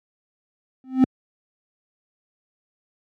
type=tone with exponential growth; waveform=triangle; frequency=260 Hz; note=C4; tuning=11 cents flat; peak=-6 dBFS; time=0.84-1.04 s; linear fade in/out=0 ms; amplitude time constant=43 ms; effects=high-pass 100 Hz 12 dB/octave